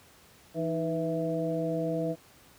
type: harmonic tone with a mistuned harmonic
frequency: 164.81 Hz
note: E3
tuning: in tune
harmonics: 1 / 2 / 3 / 4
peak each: -33 / -33 / -33 / -33 dBFS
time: 0.54-2.16 s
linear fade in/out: 50 ms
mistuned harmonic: 2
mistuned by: -79 cents
effects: pink hiss -57 dBFS RMS until 2.58 s + high-pass 60 Hz 12 dB/octave